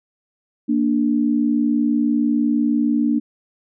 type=tone pair together; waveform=sine; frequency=233.1 / 293.1 Hz; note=A#3 / D4; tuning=0 / -3 cents; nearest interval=major third; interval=397 cents; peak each=-18 dBFS; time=0.68-3.2 s; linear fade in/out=20 ms; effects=none